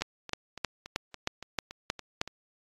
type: two click trains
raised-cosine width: 0.2 ms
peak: -23 / -11 dBFS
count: 9 / 8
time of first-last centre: 0.01-2.276 / 0.02-2.214 s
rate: 3.53 / 3.19 Hz
effects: AAC 32 kbps